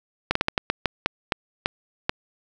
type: slowing click train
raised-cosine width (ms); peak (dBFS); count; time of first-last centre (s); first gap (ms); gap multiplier
0.3; -4; 11; 0.31-2.094; 44; 1.29
effects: none